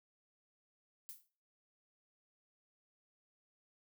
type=noise with exponential decay; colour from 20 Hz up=violet; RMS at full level=-45 dBFS; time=1.09-1.28 s; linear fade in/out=0 ms; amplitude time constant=40 ms; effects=noise-tail reverb RT60 0.4 s tail -17 dB re dry